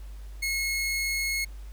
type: tone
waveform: sawtooth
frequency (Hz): 2171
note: C#7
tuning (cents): -37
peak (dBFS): -23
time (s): 0.42-1.45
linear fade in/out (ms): 10
effects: added 50 Hz sine -38 dBFS peak until 1.72 s + pink hiss -57 dBFS RMS until 1.72 s